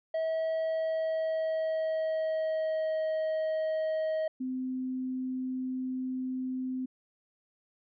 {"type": "tone with pitch glide", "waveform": "triangle", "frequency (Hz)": [644, 631.5], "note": ["E5", "D#5"], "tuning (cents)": [-41, 26], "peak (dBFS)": -26, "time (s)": [0.14, 4.28], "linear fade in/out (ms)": 5, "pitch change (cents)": -33, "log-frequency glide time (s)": [0.52, 3.04]}
{"type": "tone", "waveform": "sine", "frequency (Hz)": 257.4, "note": "C4", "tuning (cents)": -28, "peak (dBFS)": -31, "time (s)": [4.4, 6.86], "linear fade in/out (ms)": 10}
{"effects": ["resampled to 11025 Hz"]}